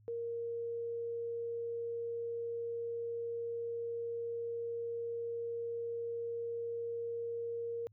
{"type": "tone", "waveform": "sine", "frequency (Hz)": 466.9, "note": "A#4", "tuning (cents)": 3, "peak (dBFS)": -36, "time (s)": [0.08, 7.87], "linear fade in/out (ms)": 0, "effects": ["added 106 Hz sine -61 dBFS peak until 7.92 s"]}